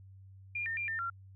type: tone with pitch steps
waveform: sine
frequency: 2405 / 1816 / 2386 / 1802 / 1374 Hz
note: D7 / A#6 / D7 / A6 / F6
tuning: +41 / -46 / +27 / +41 / -29 cents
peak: -33 dBFS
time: 0.55-1.1 s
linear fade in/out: 5 ms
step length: 110 ms
effects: added 96 Hz sine -51 dBFS peak until 1.35 s